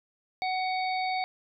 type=harmonic tone; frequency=746 Hz; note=F#5; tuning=14 cents sharp; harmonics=1 / 3 / 5 / 6; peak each=-28 / -34 / -42 / -40 dBFS; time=0.42-1.24 s; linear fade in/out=0 ms; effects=none